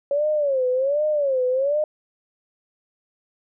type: tone with vibrato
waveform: sine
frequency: 554.4 Hz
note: C#5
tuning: in tune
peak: -18 dBFS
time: 0.11-1.84 s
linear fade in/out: 2 ms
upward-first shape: sine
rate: 1.3 Hz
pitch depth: 170 cents each way
effects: none

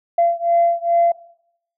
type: beating tone pair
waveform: sine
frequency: 683 / 685.4 Hz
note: F5 / F5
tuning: -39 / -33 cents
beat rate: 2.4 Hz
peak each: -16 / -17 dBFS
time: 0.18-1.12 s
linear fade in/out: 5 ms
effects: noise-tail reverb RT60 0.7 s tail -19 dB re dry + tanh soft clip ceiling -7 dBFS

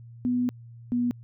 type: tone pair in turn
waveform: sine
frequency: 246.9 / 242.7 Hz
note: B3 / B3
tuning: 0 / -30 cents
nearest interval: unison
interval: 30 cents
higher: first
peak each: -22 dBFS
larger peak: neither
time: 0.25-0.49 / 0.92-1.11 s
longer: first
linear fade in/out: 0 ms
effects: added 117 Hz sine -43 dBFS peak until 1.23 s

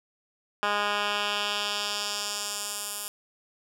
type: tone with band-pass filter sweep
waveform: 10% pulse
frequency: 205.8 Hz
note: G#3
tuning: 16 cents flat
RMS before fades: -30 dBFS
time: 0.63-3.08 s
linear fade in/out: 0 ms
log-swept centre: 1700 to 11000 Hz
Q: 1.2
effects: none

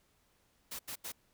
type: noise bursts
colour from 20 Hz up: white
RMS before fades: -42 dBFS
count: 3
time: 0.71-1.122 s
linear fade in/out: 10 ms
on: 82 ms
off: 83 ms
effects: pink hiss -72 dBFS RMS until 1.33 s

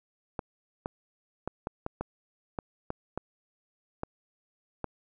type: clicks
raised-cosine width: 1 ms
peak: -18 dBFS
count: 11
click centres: 0.392 / 0.859 / 1.476 / 1.671 / 1.864 / 2.01 / 2.588 / 2.904 / 3.176 / 4.034 / 4.843 s
effects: none

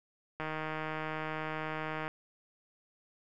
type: click train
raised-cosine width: 0.5 ms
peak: -22 dBFS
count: 263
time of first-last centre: 0.4-2.079 s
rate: 156 Hz
effects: none

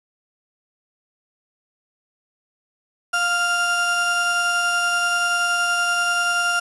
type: tone pair together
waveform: 35% pulse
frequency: 703 / 1395.5 Hz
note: F5 / F6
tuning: +11 / -2 cents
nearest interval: octave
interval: 1187 cents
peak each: -25 / -17 dBFS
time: 3.13-6.6 s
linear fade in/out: 10 ms
effects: resampled to 24000 Hz + 7-bit

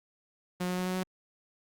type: tone with pitch steps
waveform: sawtooth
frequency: 180 / 181.36 / 182.72 / 184.1 / 185.49 Hz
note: F#3 / F#3 / F#3 / F#3 / F#3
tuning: -47 / -34 / -21 / -8 / +5 cents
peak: -26 dBFS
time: 0.6-1.035 s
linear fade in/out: 10 ms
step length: 87 ms
effects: Opus 48 kbps

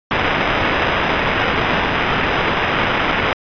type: noise with sample-and-hold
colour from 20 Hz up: white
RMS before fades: -17 dBFS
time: 0.11-3.33 s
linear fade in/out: 0 ms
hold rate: 4410 Hz
effects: resampled to 11025 Hz

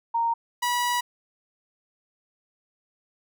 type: tone pair in turn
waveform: sine / sawtooth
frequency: 927 / 972.6 Hz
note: A#5 / B5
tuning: -10 / -27 cents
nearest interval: minor second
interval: 83 cents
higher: second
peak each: -21 / -19 dBFS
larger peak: second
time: 0.14-0.34 / 0.62-1.01 s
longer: second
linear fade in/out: 10 ms
effects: none

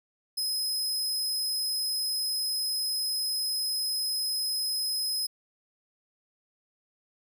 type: tone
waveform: sawtooth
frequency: 5090 Hz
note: D#8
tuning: 39 cents sharp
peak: -25 dBFS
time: 0.37-5.27 s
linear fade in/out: 10 ms
effects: none

